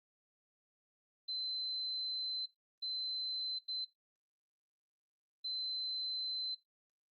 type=tone bursts at uneven times; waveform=sine; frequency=4064 Hz; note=B7; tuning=49 cents sharp; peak=-37 dBFS; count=4; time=1.28-2.46 / 2.82-3.59 / 3.68-3.85 / 5.44-6.55 s; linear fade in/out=10 ms; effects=noise-tail reverb RT60 0.2 s tail -19 dB re dry + Opus 48 kbps